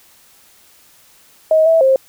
sine tone with pitch steps, 632 / 653 / 531 Hz, D#5 / E5 / C5, +27 / -17 / +25 cents, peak -8 dBFS, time 1.51-1.96 s, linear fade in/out 2 ms, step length 150 ms, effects white hiss -49 dBFS RMS until 2.08 s

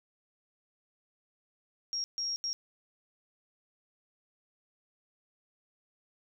sine tone bursts at uneven times, 5588 Hz, F8, in tune, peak -31 dBFS, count 3, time 1.93-2.04 / 2.18-2.36 / 2.44-2.53 s, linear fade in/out 0 ms, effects none

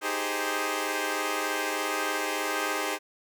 10% pulse chord, Ab major seventh, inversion second, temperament equal, 311.1 / 392 / 415.3 / 523.3 Hz, Eb4 / G4 / Ab4 / C5, 0 / 0 / 0 / 0 cents, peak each -25 dBFS, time 0.01-2.99 s, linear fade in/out 50 ms, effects none

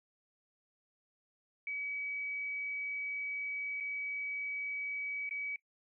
sine tone with dropouts, 2276 Hz, C#7, 45 cents sharp, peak -36 dBFS, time 1.67-5.56 s, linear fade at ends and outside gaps 2 ms, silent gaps 3.802-3.806 / 5.292-5.309 s, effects noise-tail reverb RT60 0.1 s tail -19 dB re dry

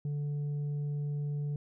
triangle tone with tanh clipping, 145.8 Hz, D3, 12 cents flat, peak -32 dBFS, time 0.05-1.56 s, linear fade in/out 2 ms, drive 8 dB, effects none

